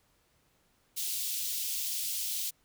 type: high-pass noise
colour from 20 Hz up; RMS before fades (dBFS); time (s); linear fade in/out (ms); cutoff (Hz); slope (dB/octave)
white; -34; 0.96-2.51; 20; 3000; 24
effects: pink hiss -70 dBFS RMS until 2.64 s